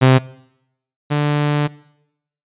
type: tone pair in turn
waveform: sawtooth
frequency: 130.3 / 147.27 Hz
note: C3 / D3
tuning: -7 / +5 cents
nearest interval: major second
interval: 212 cents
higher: second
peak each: -4 / -11 dBFS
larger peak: first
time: 0.01-0.19 / 1.1-1.68 s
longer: second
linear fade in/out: 20 ms
effects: noise-tail reverb RT60 0.8 s tail -21 dB re dry + resampled to 8000 Hz